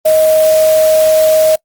sine tone in noise, 628 Hz, D#5, 16 cents sharp, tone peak -6 dBFS, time 0.05-1.56 s, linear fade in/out 10 ms, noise white, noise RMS -22 dBFS, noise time 0.05-1.56 s, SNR +13 dB, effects noise-tail reverb RT60 0.1 s tail -24 dB re dry + Opus 32 kbps

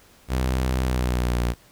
sawtooth tone with pitch glide, 64 to 59.71 Hz, C2 to A#1, -38 to +42 cents, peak -17 dBFS, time 0.28-1.55 s, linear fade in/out 50 ms, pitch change -120 cents, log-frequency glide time 0.8-1.4 s, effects pink hiss -54 dBFS RMS until 1.71 s

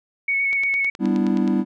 sine tone with vibrato, 2217 Hz, C#7, in tune, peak -18 dBFS, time 0.28-0.9 s, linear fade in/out 5 ms, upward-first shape square, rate 8.6 Hz, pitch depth 13 cents each way
click train, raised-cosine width 0.2 ms, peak -18 dBFS, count 10, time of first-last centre 0.53-1.477 s, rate 9.5 Hz
triangle chord, E minor seventh, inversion first, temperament equal with one note detuned, 196 / 246.9 / 294.9 / 329.6 Hz, G3 / B3 / D4 / E4, 0 / 0 / +7 / 0 cents, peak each -19 / -20 / -23 / -22 dBFS, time 0.99-1.65 s, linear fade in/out 50 ms
effects none

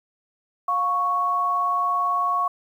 sine tone pair together, 709 / 1109 Hz, F5 / C#6, +26 / 0 cents, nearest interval minor sixth, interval 774 cents, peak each -28 / -20 dBFS, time 0.68-2.48 s, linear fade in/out 5 ms, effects 9-bit

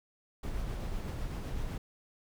brown noise with tremolo, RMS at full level -35 dBFS, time 0.43-1.78 s, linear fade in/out 5 ms, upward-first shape sine, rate 7.9 Hz, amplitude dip 25%, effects none

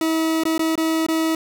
40% pulse tone with dropouts, 321.8 Hz, E4, 42 cents flat, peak -17 dBFS, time 0.01-1.35 s, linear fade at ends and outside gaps 2 ms, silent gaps 0.436-0.453 / 0.58-0.593 / 0.755-0.777 / 1.065-1.085 s, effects none

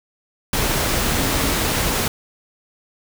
sine tone in noise, 274.8 Hz, C#4, 15 cents flat, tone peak -29 dBFS, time 1.16-1.52 s, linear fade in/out 2 ms, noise pink, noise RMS -20 dBFS, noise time 0.53-2.08 s, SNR -12 dB, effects none

